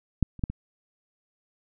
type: clicks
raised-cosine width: 5 ms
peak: -8 / -30 / -12 / -20 dBFS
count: 4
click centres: 0.227 / 0.393 / 0.438 / 0.5 s
effects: none